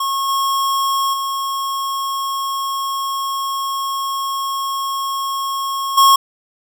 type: tone with level steps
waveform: square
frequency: 1090 Hz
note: C#6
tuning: 29 cents flat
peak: -18 / -16 / -20 / -8 dBFS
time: 0-6.16 s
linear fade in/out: 5 ms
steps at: 0.28 / 1.13 / 5.97 s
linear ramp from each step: 10 ms
effects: none